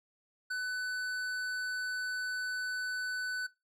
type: tone with tanh clipping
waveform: sine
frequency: 1500 Hz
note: F#6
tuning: 23 cents sharp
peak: -34 dBFS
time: 0.5-3.47 s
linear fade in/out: 10 ms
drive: 12 dB
effects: noise-tail reverb RT60 0.2 s tail -19 dB re dry + MP3 96 kbps